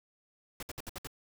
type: noise bursts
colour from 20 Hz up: pink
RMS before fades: -41 dBFS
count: 6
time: 0.6-1.072 s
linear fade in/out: 2 ms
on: 27 ms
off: 62 ms
effects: none